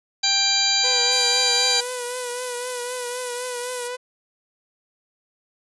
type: harmonic tone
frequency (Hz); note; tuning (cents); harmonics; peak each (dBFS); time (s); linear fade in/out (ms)
790; G5; +13; 1 / 2 / 3 / 4 / 5 / 6 / 8 / 9; -30 / -31 / -28 / -31 / -22 / -21 / -30 / -27; 0.23-1.81; 10
type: tone with vibrato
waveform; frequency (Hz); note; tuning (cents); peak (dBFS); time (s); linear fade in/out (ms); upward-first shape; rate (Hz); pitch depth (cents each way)
sawtooth; 493.9; B4; 0; -24; 0.83-3.97; 20; triangle; 3.9; 44
type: high-pass noise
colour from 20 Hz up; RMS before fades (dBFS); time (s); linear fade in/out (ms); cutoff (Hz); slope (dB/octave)
white; -32; 1.11-3.89; 20; 5000; 12
effects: resampled to 24000 Hz